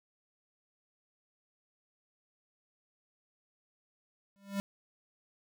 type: tone with exponential growth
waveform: square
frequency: 198.4 Hz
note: G3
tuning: 21 cents sharp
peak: -29 dBFS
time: 4.36-4.6 s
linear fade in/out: 0 ms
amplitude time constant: 51 ms
effects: none